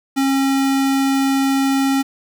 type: tone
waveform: square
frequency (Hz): 271.4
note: C#4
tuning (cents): -36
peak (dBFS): -15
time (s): 0.16-2.03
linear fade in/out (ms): 20
effects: 8-bit